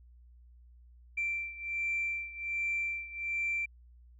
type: beating tone pair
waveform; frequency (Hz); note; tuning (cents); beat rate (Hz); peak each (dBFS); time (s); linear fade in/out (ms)
sine; 2349 / 2350.3; D7 / D7; 0 / +1; 1.3; -33 / -36; 1.17-3.66; 10
effects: tanh soft clip ceiling -25 dBFS + added 60 Hz sine -54 dBFS peak until 4.19 s